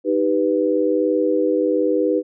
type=chord; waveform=sine; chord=Eb augmented; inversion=none; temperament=equal; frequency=311.1 / 392 / 493.9 Hz; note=Eb4 / G4 / B4; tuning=0 / 0 / 0 cents; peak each=-20 / -21 / -19 dBFS; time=0.04-2.23 s; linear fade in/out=50 ms; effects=none